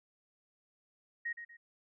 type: tone with echo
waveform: sine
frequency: 1876 Hz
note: A#6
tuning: 11 cents sharp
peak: -34 dBFS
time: 1.25-1.33 s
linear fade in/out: 10 ms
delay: 120 ms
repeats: 2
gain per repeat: -9 dB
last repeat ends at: 1.57 s
effects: none